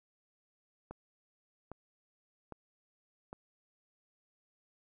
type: click train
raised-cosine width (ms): 1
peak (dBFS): -30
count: 4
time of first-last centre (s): 0.91-3.329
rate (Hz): 1.24
effects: none